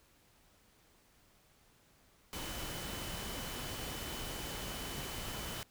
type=tone in noise; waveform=sine; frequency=3017 Hz; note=F#7; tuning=33 cents sharp; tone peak=-50 dBFS; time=2.33-5.63 s; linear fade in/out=0 ms; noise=pink; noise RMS=-42 dBFS; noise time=2.33-5.63 s; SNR=-11 dB; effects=pink hiss -67 dBFS RMS until 5.7 s